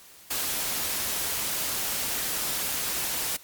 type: noise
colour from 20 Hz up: white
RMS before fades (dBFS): -29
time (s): 0.3-3.37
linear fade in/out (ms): 10
effects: white hiss -51 dBFS RMS until 3.43 s + Opus 48 kbps